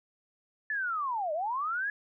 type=linear two-way sweep; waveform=sine; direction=down then up; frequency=1760 to 587.3 to 1712 Hz; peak=-29 dBFS; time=0.7-1.9 s; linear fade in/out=2 ms; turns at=1.33 s; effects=none